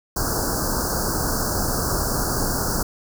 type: band-stop noise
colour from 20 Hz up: pink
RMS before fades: -23 dBFS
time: 0.16-2.83 s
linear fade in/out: 5 ms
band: 1600 to 4500 Hz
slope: 96 dB/octave
effects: none